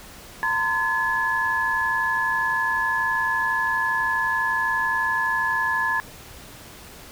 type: tone cluster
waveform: sine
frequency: 914 / 1026 / 1708 Hz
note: A#5 / C6 / G#6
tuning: -34 / -34 / +48 cents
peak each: -28 / -26 / -22 dBFS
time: 0.43-6 s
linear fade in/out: 0 ms
effects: pink hiss -43 dBFS RMS until 7.11 s